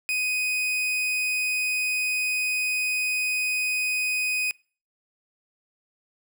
40% pulse tone, 2500 Hz, D#7, 8 cents sharp, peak -23 dBFS, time 0.09-4.51 s, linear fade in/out 0 ms, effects noise-tail reverb RT60 0.4 s tail -24 dB re dry

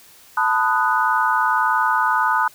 sine chord, B dominant seventh, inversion third, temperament equal with one note detuned, 880 / 1001.6 / 1244.5 / 1480 Hz, A5 / B5 / D#6 / F#6, 0 / +24 / 0 / 0 cents, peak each -21 dBFS, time 0.37-2.48 s, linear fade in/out 5 ms, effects white hiss -48 dBFS RMS until 2.54 s

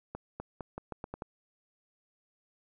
accelerating click train, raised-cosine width 1 ms, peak -24 dBFS, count 8, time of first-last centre 0.15-1.222 s, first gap 250 ms, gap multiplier 0.83, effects none

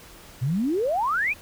sine exponential sweep, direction up, 116.54 to 2600 Hz, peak -21 dBFS, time 0.41-1.34 s, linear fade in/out 20 ms, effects pink hiss -47 dBFS RMS until 1.41 s

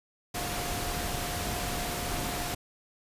sine tone in noise, 709 Hz, F5, 26 cents sharp, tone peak -39 dBFS, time 0.34-2.55 s, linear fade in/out 10 ms, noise pink, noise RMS -33 dBFS, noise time 0.34-2.55 s, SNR -9 dB, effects resampled to 32000 Hz

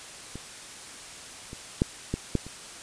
clicks, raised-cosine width 3 ms, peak -24 / -26 / -8 / -14 / -10 / -28 dBFS, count 6, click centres 0.356 / 1.531 / 1.819 / 2.14 / 2.353 / 2.466 s, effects white hiss -43 dBFS RMS until 2.82 s + resampled to 22050 Hz

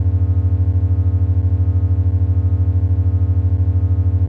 triangle beating tone pair, 83.8 / 96.8 Hz, E2 / G2, +29 / -21 cents, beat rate 13 Hz, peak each -13 dBFS, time 0-4.28 s, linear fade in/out 5 ms, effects none

